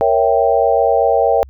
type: chord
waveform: sine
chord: A# diminished seventh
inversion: none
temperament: equal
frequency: 466.2 / 554.4 / 659.3 / 784 Hz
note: A#4 / C#5 / E5 / G5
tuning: 0 / 0 / 0 / 0 cents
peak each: -16 dBFS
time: 0.01-1.43 s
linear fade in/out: 0 ms
effects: added 67 Hz sine -36 dBFS peak until 1.49 s